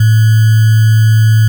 sine tone with sample-and-hold, 110 Hz, A2, in tune, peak -4 dBFS, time 0-1.48 s, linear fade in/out 5 ms, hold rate 1575 Hz, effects none

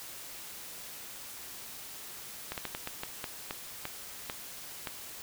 slowing click train, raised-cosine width 0.3 ms, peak -19 dBFS, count 11, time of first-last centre 2.52-4.872 s, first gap 58 ms, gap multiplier 1.29, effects white hiss -45 dBFS RMS until 5.22 s

